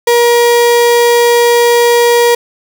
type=tone; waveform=35% pulse; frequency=475.3 Hz; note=A#4; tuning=34 cents sharp; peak=-4 dBFS; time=0.07-2.35 s; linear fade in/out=5 ms; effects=none